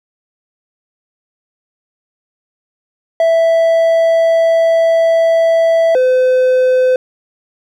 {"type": "tone pair in turn", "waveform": "triangle", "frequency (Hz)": [659.3, 510.6], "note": ["E5", "C5"], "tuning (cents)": [0, -42], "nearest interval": "major third", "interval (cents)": 442, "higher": "first", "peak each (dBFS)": -6, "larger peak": "neither", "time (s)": [[3.2, 5.95], [5.95, 6.96]], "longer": "first", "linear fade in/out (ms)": 2, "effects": []}